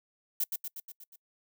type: noise with echo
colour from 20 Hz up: violet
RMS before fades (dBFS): -29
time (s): 0.4-0.44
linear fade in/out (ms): 5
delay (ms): 120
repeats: 6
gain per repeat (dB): -4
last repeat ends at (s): 1.16
effects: noise-tail reverb RT60 0.1 s tail -25 dB re dry